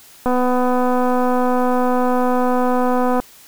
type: click train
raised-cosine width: 1 ms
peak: -6 dBFS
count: 736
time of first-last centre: 0.26-3.2 s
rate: 250 Hz
effects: white hiss -45 dBFS RMS until 3.47 s